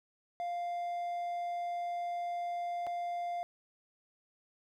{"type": "tone with dropouts", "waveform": "triangle", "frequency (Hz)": 698.5, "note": "F5", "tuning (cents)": 0, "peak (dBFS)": -32, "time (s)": [0.4, 3.43], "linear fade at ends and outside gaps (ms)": 0, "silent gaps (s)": [2.867, 2.871], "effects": []}